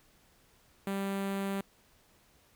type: tone with notch filter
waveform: sawtooth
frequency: 196.4 Hz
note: G3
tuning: 4 cents sharp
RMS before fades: -34 dBFS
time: 0.87-1.61 s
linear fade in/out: 2 ms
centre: 5400 Hz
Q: 1.2
effects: pink hiss -65 dBFS RMS until 2.55 s